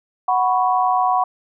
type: chord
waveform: sine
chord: F# suspended fourth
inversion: none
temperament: equal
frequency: 740 / 987.8 / 1108.7 Hz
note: F#5 / B5 / C#6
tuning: 0 / 0 / 0 cents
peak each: -17 / -20 / -21 dBFS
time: 0.28-1.24 s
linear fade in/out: 5 ms
effects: none